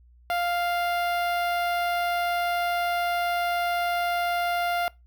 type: tone with notch filter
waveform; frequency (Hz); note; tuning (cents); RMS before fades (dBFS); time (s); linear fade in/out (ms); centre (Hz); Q
sawtooth; 698.5; F5; 0; -26; 0.3-4.88; 0; 7100; 0.57
effects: noise-tail reverb RT60 0.2 s tail -22 dB re dry + added 60 Hz sine -52 dBFS peak until 5.06 s

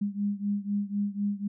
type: beating tone pair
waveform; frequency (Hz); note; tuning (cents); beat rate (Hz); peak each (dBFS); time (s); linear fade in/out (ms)
sine; 201.8 / 205.8; G#3 / G#3; -49 / -16; 4; -29 / -31; 0.01-1.48; 10
effects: none

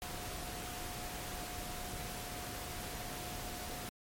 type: tone in noise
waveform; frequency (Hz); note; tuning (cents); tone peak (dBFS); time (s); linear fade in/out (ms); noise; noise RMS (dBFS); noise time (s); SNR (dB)
sine; 720; F#5; -47; -49; 0.02-3.89; 0; pink; -43; 0.02-3.89; -9
effects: MP3 64 kbps

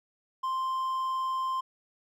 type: tone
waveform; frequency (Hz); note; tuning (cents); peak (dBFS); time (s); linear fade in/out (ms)
triangle; 1046.5; C6; 0; -26; 0.43-1.61; 10
effects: none

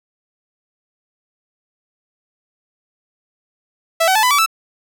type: tone with pitch steps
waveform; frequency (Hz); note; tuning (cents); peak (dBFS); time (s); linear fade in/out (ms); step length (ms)
sawtooth; 659.3 / 757.3 / 870 / 999.3 / 1147.9 / 1318.6; E5 / F#5 / A5 / B5 / D6 / E6; 0 / +40 / -20 / +20 / -40 / 0; -8; 4-4.462; 10; 77
effects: none

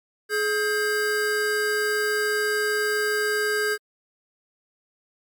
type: tone pair together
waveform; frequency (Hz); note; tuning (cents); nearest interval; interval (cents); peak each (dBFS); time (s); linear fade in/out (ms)
square; 422.6 / 1595.5; G#4 / G6; +30 / +30; octave + major seventh; 2300; -25; 0.29-3.78; 50
effects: MP3 96 kbps

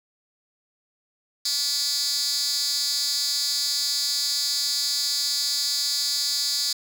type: tone with high-pass filter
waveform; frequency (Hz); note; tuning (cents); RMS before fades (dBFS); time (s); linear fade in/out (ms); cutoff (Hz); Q
10% pulse; 285.2; C#4; +49; -25; 1.45-6.73; 5; 5000; 5
effects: none

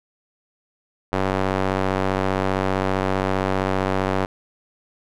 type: tone with band-pass filter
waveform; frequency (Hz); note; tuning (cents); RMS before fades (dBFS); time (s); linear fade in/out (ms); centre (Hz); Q
square; 47.63; G1; -49; -22; 1.12-4.26; 10; 770; 0.64
effects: none

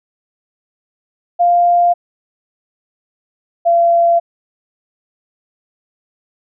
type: tone pair in turn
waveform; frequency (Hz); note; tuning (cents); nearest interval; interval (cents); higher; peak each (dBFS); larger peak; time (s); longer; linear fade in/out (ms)
sine; 698.5 / 682.9; F5 / F5; 0 / -39; unison; 39; first; -8; neither; 1.39-1.94 / 3.65-4.2; neither; 20
effects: none

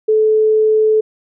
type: tone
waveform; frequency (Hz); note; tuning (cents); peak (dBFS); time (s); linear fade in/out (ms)
sine; 433.8; A4; -25; -9; 0.08-1.01; 10
effects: none

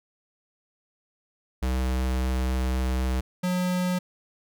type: tone pair in turn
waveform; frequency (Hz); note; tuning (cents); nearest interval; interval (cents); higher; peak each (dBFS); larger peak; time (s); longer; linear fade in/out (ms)
square; 64 / 181.02; C2 / F#3; -38 / -38; octave + tritone; 1800; second; -24; neither; 1.62-3.21 / 3.43-3.99; first; 10
effects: none

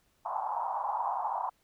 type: band-pass noise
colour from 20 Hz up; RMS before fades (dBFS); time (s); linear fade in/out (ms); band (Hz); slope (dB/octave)
pink; -33; 0.25-1.5; 10; 790 to 1000; 48
effects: pink hiss -71 dBFS RMS until 1.63 s

